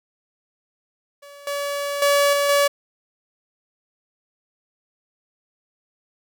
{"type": "tone with level steps", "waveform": "sawtooth", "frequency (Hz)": 570, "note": "C#5", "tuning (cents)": 48, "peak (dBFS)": [-37, -20, -11, -14, -11], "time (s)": [1.22, 2.68], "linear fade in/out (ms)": 10, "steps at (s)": [1.47, 2.02, 2.33, 2.49], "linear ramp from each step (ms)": 2, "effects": []}